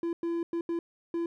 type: tone bursts at uneven times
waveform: triangle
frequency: 337.8 Hz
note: E4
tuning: 42 cents sharp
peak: -26 dBFS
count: 5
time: 0.03-0.13 / 0.23-0.43 / 0.53-0.61 / 0.69-0.79 / 1.14-1.26 s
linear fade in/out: 2 ms
effects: none